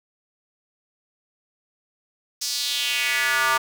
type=tone with high-pass filter sweep; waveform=square; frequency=131.5 Hz; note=C3; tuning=9 cents sharp; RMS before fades=-23 dBFS; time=2.41-3.58 s; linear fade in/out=10 ms; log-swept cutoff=5500 to 1100 Hz; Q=2.9; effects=none